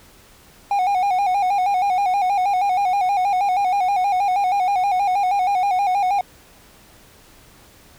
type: tone with vibrato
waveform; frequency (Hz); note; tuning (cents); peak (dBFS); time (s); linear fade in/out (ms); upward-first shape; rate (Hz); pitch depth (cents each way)
triangle; 770; G5; -31; -14; 0.71-6.21; 2; square; 6.3; 81
effects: pink hiss -49 dBFS RMS until 7.98 s